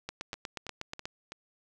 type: two click trains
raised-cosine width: 0.2 ms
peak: -19 / -24 dBFS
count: 9 / 4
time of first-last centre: 0.09-1.055 / 0.34-1.32 s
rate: 8.29 / 3.06 Hz
effects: none